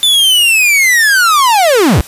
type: linear sweep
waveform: 45% pulse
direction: down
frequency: 3543 to 44.54 Hz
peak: -6 dBFS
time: 0.03-2.01 s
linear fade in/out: 0 ms
effects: white hiss -32 dBFS RMS until 2.07 s + resampled to 32000 Hz